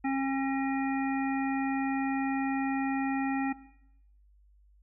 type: harmonic tone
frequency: 270 Hz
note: C#4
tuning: 45 cents flat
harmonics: 1 / 3 / 5 / 7 / 9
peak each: -28 / -33 / -43 / -40 / -42 dBFS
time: 0.04-3.53 s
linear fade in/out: 10 ms
effects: noise-tail reverb RT60 0.8 s tail -18 dB re dry + added 50 Hz sine -58 dBFS peak until 4.82 s